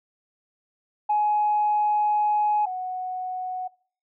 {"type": "tone pair in turn", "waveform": "sine", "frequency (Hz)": [840, 738.4], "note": ["G#5", "F#5"], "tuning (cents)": [19, -4], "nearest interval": "major second", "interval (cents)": 223, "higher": "first", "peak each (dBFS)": [-18, -27], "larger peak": "first", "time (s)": [[1.09, 2.66], [2.66, 3.68]], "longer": "first", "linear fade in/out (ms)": 10, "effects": ["noise-tail reverb RT60 0.5 s tail -23 dB re dry", "tanh soft clip ceiling -14 dBFS"]}